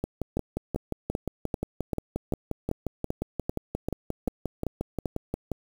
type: two click trains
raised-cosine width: 2 ms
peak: -15 / -14 dBFS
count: 32 / 13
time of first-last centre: 0.04-5.517 / 0.37-5.058 s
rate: 5.66 / 2.56 Hz
effects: 7-bit